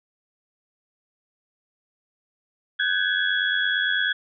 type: tone cluster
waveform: sine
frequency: 1504 / 1601 / 1690 / 3351 Hz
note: F#6 / G6 / G#6 / G#7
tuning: +28 / +36 / +30 / +15 cents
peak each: -26 dBFS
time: 2.79-4.13 s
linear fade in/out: 10 ms
effects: none